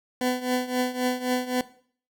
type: tone with tremolo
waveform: 20% pulse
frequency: 251.1 Hz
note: B3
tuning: 29 cents sharp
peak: -16 dBFS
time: 0.21-1.61 s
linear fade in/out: 2 ms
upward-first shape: triangle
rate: 3.8 Hz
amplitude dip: 85%
effects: noise-tail reverb RT60 0.5 s tail -17 dB re dry